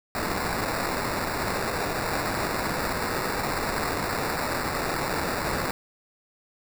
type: noise with sample-and-hold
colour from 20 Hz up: blue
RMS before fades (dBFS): -28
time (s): 0.15-5.71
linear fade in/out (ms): 0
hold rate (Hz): 3150
effects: none